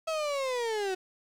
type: linear sweep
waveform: 35% pulse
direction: down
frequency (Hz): 653 to 366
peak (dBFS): -27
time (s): 0.07-0.95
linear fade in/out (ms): 10
effects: low-pass 8000 Hz 12 dB/octave + 9-bit

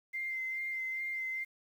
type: tone with vibrato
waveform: sine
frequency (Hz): 2084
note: C7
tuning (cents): -7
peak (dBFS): -34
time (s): 0.13-1.45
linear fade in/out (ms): 20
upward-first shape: sine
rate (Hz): 2.4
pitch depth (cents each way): 18
effects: 10-bit

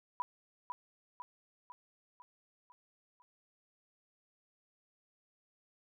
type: tone with echo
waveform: sine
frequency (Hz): 986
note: B5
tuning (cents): -3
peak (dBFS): -31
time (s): 0.2-0.22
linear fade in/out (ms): 0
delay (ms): 500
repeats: 6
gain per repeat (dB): -5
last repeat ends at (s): 3.22
effects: none

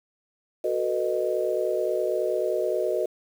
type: chord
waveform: sine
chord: B dominant seventh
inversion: second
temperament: just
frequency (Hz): 370.4 / 444.5 / 493.9 / 617.4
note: F#4 / A4 / B4 / D#5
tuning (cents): +2 / +18 / 0 / -14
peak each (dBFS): -28 / -30 / -29 / -27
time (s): 0.64-3.06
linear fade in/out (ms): 5
effects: 8-bit

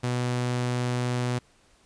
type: tone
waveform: sawtooth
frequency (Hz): 123.47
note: B2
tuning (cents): 0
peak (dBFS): -21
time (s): 0.03-1.39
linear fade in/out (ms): 10
effects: pink hiss -61 dBFS RMS until 1.85 s + resampled to 22050 Hz

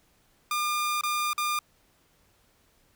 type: tone with dropouts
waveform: sawtooth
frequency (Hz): 1205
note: D6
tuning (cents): +44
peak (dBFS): -22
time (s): 0.51-1.59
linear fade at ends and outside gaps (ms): 2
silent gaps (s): 1.011-1.035 / 1.332-1.379
effects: pink hiss -65 dBFS RMS until 2.95 s

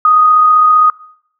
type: tone with amplitude modulation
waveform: sine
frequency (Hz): 1244.5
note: D#6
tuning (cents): 0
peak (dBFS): -4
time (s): 0.05-0.9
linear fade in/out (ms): 2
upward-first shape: sine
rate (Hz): 35.3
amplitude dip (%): 25
effects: noise-tail reverb RT60 0.7 s tail -22 dB re dry

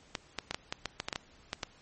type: clicks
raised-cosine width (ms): 0.2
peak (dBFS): -15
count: 12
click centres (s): 0.152 / 0.387 / 0.51 / 0.545 / 0.725 / 0.857 / 1.001 / 1.085 / 1.128 / 1.159 / 1.531 / 1.632
effects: pink hiss -60 dBFS RMS until 1.81 s + MP3 32 kbps

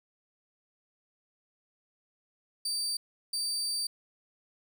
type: tone bursts at uneven times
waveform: 30% pulse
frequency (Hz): 4641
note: D8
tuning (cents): -21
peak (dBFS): -27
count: 2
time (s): 2.65-2.97 / 3.33-3.87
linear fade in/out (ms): 5
effects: none

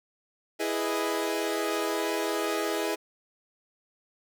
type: chord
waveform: sawtooth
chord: E major seventh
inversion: none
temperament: equal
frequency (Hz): 329.6 / 415.3 / 493.9 / 622.3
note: E4 / G#4 / B4 / D#5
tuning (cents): 0 / 0 / 0 / 0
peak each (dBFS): -28 / -27 / -32 / -30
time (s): 0.59-2.96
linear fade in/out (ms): 20
effects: none

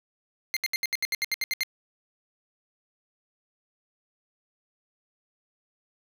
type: tone bursts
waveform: 25% pulse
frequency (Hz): 2100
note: C7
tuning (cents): +6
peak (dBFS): -21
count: 12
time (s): 0.54-1.633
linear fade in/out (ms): 0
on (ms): 26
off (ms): 71
effects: none

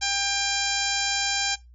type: harmonic tone with a mistuned harmonic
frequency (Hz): 797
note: G5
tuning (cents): +28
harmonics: 1 / 2 / 3 / 4 / 5 / 6 / 7 / 8 / 9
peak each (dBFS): -32 / -32 / -32 / -32 / -32 / -32 / -32 / -32 / -32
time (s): 0.01-1.56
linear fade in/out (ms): 20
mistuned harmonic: 7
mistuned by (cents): -42
effects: noise-tail reverb RT60 0.2 s tail -19 dB re dry + added 60 Hz sine -47 dBFS peak until 1.74 s

